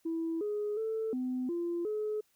sine tone with pitch steps, 328.3 / 417.2 / 442.8 / 254 / 343.7 / 426.1 Hz, E4 / G#4 / A4 / B3 / F4 / G#4, -7 / +8 / +11 / +49 / -28 / +44 cents, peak -30 dBFS, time 0.05-2.21 s, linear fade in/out 10 ms, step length 360 ms, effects tanh soft clip ceiling -27 dBFS + white hiss -72 dBFS RMS until 2.35 s

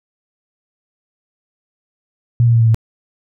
sine tone with pitch steps, 119.1 / 117.32 / 115.58 / 113.85 / 112.16 Hz, A#2 / A#2 / A#2 / A#2 / A2, +38 / +12 / -14 / -40 / +34 cents, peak -8 dBFS, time 2.4-2.745 s, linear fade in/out 0 ms, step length 69 ms, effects none

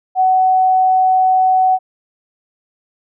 sine tone, 749 Hz, F#5, 21 cents sharp, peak -9 dBFS, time 0.15-1.79 s, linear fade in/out 50 ms, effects none

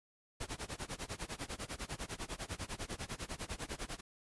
pink noise with tremolo, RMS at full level -40 dBFS, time 0.4-4.01 s, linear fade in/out 10 ms, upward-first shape sine, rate 10 Hz, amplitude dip 95%, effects resampled to 24000 Hz

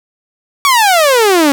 sawtooth exponential sweep, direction down, 1152 to 271.7 Hz, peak -3 dBFS, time 0.65-1.52 s, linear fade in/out 0 ms, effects none

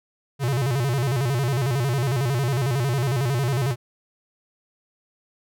square tone with vibrato, 129.4 Hz, C3, 19 cents flat, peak -21 dBFS, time 0.39-3.76 s, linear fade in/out 50 ms, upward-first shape square, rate 11 Hz, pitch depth 140 cents each way, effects none

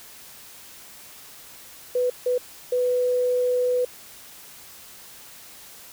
sine tone bursts at uneven times, 496.6 Hz, B4, 9 cents sharp, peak -19 dBFS, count 3, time 1.95-2.1 / 2.26-2.38 / 2.72-3.85 s, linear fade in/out 5 ms, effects white hiss -45 dBFS RMS until 5.92 s

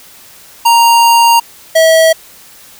square tone pair in turn, 932.3 / 646.8 Hz, A#5 / E5, 0 / -33 cents, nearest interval tritone, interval 633 cents, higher first, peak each -5 dBFS, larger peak neither, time 0.65-1.4 / 1.75-2.13 s, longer first, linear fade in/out 10 ms, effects white hiss -38 dBFS RMS until 2.79 s

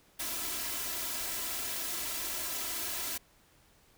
white noise with comb filter, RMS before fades -36 dBFS, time 0.19-3.18 s, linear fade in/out 10 ms, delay 3 ms, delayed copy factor +0.65, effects pink hiss -64 dBFS RMS until 3.97 s

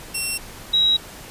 10% pulse / sine tone pair in turn, 2720 / 3847 Hz, F7 / B7, -46 / -46 cents, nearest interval tritone, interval 600 cents, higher second, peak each -14 dBFS, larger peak neither, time 0.14-0.38 / 0.73-0.97 s, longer neither, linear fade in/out 10 ms, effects pink hiss -39 dBFS RMS until 1.3 s + resampled to 32000 Hz

